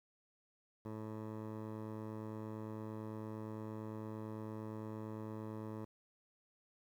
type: tone with low-pass filter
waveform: 15% pulse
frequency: 108.8 Hz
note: A2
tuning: 19 cents flat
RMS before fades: -45 dBFS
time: 0.85-5.85 s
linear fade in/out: 5 ms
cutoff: 890 Hz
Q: 1.3
effects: 11-bit